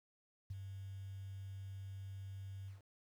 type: tone with ADSR envelope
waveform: sine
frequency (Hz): 97.4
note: G2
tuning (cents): -11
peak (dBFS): -39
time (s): 0.5-2.82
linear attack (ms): 8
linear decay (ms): 27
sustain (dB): -6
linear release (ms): 140
effects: 11-bit